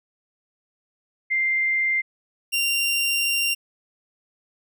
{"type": "tone pair in turn", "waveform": ["sine", "sawtooth"], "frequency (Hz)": [2094, 2773], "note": ["C7", "F7"], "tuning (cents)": [1, -13], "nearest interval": "perfect fourth", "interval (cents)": 486, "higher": "second", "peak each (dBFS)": [-19, -17], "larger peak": "second", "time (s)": [[1.3, 2.02], [2.52, 3.55]], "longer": "second", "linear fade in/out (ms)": 20, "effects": []}